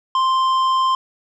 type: tone with tanh clipping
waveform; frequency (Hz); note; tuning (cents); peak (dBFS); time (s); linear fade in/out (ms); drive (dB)
triangle; 1046.5; C6; 0; -16; 0.15-0.95; 2; 13
effects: none